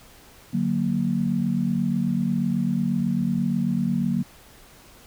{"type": "chord", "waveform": "sine", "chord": "D augmented", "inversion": "none", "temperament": "equal", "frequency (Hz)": [146.83, 185, 233.1], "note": ["D3", "F#3", "A#3"], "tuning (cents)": [0, 0, 0], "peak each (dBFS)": [-28, -24, -24], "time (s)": [0.53, 4.23], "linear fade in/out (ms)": 10, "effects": ["pink hiss -50 dBFS RMS until 5.06 s"]}